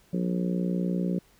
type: harmonic tone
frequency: 60 Hz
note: B1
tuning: 49 cents flat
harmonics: 3 / 4 / 5 / 6 / 7 / 8 / 9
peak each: -26 / -35 / -36 / -37 / -38 / -41 / -40 dBFS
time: 0.13-1.19 s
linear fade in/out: 5 ms
effects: pink hiss -61 dBFS RMS until 1.39 s